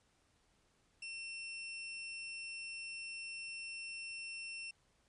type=tone; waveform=sawtooth; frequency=2700 Hz; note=E7; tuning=41 cents sharp; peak=-40 dBFS; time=1.02-4.71 s; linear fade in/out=5 ms; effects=pink hiss -74 dBFS RMS until 5.08 s + resampled to 22050 Hz